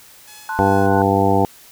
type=tone with tremolo; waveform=5% pulse; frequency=850 Hz; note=G#5; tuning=40 cents sharp; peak=-27 dBFS; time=0.27-0.87 s; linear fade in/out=10 ms; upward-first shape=sine; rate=2.6 Hz; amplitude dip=60%
type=chord; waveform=sine; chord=F# diminished; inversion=first; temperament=equal; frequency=880 / 1046.5 / 1480 Hz; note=A5 / C6 / F#6; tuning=0 / 0 / 0 cents; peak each=-24 / -30 / -26 dBFS; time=0.49-1.02 s; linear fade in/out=2 ms
type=harmonic tone; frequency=98 Hz; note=G2; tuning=in tune; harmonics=1 / 2 / 3 / 4 / 5 / 7 / 8 / 9; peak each=-21 / -21 / -21 / -21 / -21 / -21 / -21 / -21 dBFS; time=0.59-1.45 s; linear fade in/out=0 ms
effects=white hiss -45 dBFS RMS until 1.71 s